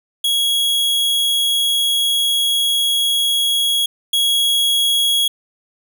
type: tone pair in turn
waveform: 45% pulse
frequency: 3322 / 3322 Hz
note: G#7 / G#7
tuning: 0 / 0 cents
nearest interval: unison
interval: 0 cents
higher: neither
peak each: -14 / -13 dBFS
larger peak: second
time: 0.24-3.86 / 4.13-5.28 s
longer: first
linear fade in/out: 5 ms
effects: none